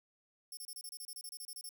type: tone bursts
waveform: 10% pulse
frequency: 5400 Hz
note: E8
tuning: 41 cents sharp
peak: -38 dBFS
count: 15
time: 0.52-1.691 s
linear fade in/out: 2 ms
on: 51 ms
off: 29 ms
effects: none